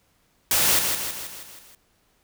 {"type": "noise with echo", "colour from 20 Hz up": "white", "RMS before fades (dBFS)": -20, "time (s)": [0.51, 0.79], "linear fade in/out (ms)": 2, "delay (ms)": 160, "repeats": 6, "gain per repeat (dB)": -5, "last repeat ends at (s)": 1.75, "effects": ["pink hiss -65 dBFS RMS until 2.23 s"]}